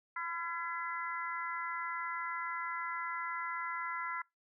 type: harmonic tone with a mistuned harmonic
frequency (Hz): 336.7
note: E4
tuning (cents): +37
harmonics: 3 / 4 / 5 / 6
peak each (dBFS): -41 / -39 / -45 / -42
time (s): 0.16-4.22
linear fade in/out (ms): 5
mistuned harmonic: 4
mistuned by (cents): +22
effects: noise-tail reverb RT60 0.2 s tail -25 dB re dry